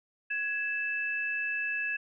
sine tone pair together, 1670.9 / 2631 Hz, G#6 / E7, +10 / -4 cents, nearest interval minor sixth, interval 786 cents, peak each -32 / -32 dBFS, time 0.3-1.97 s, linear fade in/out 10 ms, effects none

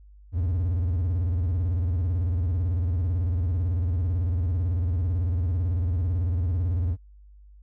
triangle tone with vibrato, 86.8 Hz, F2, 10 cents flat, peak -20 dBFS, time 0.32-6.97 s, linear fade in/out 50 ms, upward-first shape square, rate 18 Hz, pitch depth 150 cents each way, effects added 50 Hz sine -47 dBFS peak until 7.62 s

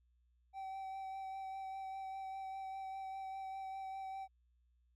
triangle tone with vibrato, 770 Hz, G5, 31 cents flat, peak -40 dBFS, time 0.53-4.28 s, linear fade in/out 50 ms, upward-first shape sine, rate 5 Hz, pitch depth 14 cents each way, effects added 60 Hz sine -70 dBFS peak until 4.95 s + MP3 64 kbps

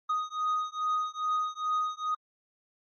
triangle beating tone pair, 1244.5 / 1246.9 Hz, D#6 / D#6, 0 / +3 cents, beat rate 2.4 Hz, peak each -29 dBFS, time 0.09-2.15 s, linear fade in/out 10 ms, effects MP3 32 kbps

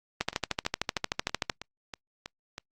two click trains, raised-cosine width 0.2 ms, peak -20 / -9 dBFS, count 8 / 18, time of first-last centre 0.33-2.581 / 0.21-1.498 s, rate 3.11 / 13.2 Hz, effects noise-tail reverb RT60 0.1 s tail -26 dB re dry + Opus 32 kbps

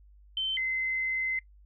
sine tone pair in turn, 3089 / 2058 Hz, G7 / C7, -26 / -29 cents, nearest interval perfect fifth, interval 703 cents, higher first, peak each -27 dBFS, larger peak neither, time 0.37-0.57 / 0.57-1.39 s, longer second, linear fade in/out 2 ms, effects noise-tail reverb RT60 0.1 s tail -22 dB re dry + added 50 Hz sine -53 dBFS peak until 1.65 s

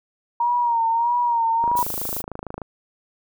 sine tone with vibrato, 938 Hz, A#5, 11 cents sharp, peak -17 dBFS, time 0.4-1.83 s, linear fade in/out 5 ms, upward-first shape sine, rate 1.6 Hz, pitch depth 57 cents each way
click train, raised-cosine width 1 ms, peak -17 dBFS, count 27, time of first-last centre 1.64-2.617 s, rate 26.6 Hz
violet noise, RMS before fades -28 dBFS, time 1.76-2.22 s, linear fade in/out 10 ms
effects none

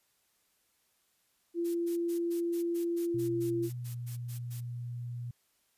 sine tone, 341.4 Hz, F4, 39 cents flat, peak -29 dBFS, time 1.54-3.7 s, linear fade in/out 50 ms
blue noise bursts, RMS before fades -47 dBFS, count 14, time 1.64-4.61 s, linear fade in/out 20 ms, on 110 ms, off 110 ms
sine tone with pitch glide, 123.2 to 120.59 Hz, B2 to B2, -4 to -41 cents, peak -36 dBFS, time 3.14-5.31 s, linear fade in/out 5 ms, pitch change -37 cents, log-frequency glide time 3.7-3.91 s
effects white hiss -73 dBFS RMS until 5.77 s + resampled to 32000 Hz

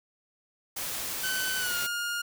white noise, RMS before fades -34 dBFS, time 0.76-1.87 s, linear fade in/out 10 ms
sawtooth tone with pitch glide, 1519 to 1417.3 Hz, F#6 to F6, +45 to +25 cents, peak -26 dBFS, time 1.23-2.22 s, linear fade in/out 10 ms, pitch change -120 cents, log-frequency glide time 1.57-1.76 s
effects none

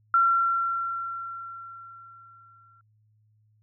sine tone with exponential decay, 1363 Hz, F6, 43 cents flat, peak -16 dBFS, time 0.14-2.81 s, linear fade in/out 2 ms, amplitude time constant 580 ms, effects added 107 Hz sine -61 dBFS peak until 3.62 s

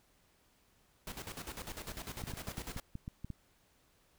pink noise with tremolo, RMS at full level -43 dBFS, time 1.07-2.8 s, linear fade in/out 2 ms, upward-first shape square, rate 10 Hz, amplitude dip 70%
clicks, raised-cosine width 5 ms, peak -29 dBFS, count 9, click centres 2.238 / 2.337 / 2.486 / 2.581 / 2.764 / 2.954 / 3.079 / 3.246 / 3.303 s
effects pink hiss -70 dBFS RMS until 4.18 s

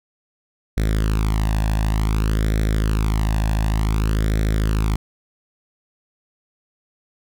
sawtooth tone with flanger, 53.4 Hz, G#1, 49 cents sharp, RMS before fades -19 dBFS, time 0.77-4.96 s, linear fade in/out 5 ms, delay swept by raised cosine 0.52 to 1.16 ms, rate 0.55 Hz, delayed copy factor +0.75, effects none

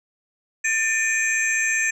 sine tone cluster, 1785 / 2358 / 2473 / 6290 / 7490 Hz, A6 / D7 / D#7 / G8 / A#8, +24 / +6 / -11 / +5 / +7 cents, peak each -21 / -27 / -26 / -29 / -26 dBFS, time 0.64-1.91 s, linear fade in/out 10 ms, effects tanh soft clip ceiling -12 dBFS

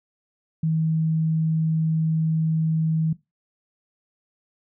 sine tone, 159.8 Hz, D#3, 47 cents sharp, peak -19 dBFS, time 0.63-3.13 s, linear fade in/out 5 ms, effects noise-tail reverb RT60 0.2 s tail -18 dB re dry

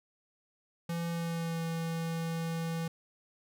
square tone with pitch glide, 168.8 to 165.04 Hz, E3 to E3, +41 to +2 cents, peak -33 dBFS, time 0.89-2.88 s, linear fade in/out 5 ms, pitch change -39 cents, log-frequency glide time 1.1-1.63 s, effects none

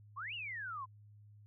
sine exponential two-way sweep, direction up then down, 1003 to 2960 to 1003 Hz, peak -40 dBFS, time 0.16-0.86 s, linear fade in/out 20 ms, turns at 0.34 s, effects added 104 Hz sine -56 dBFS peak until 1.46 s

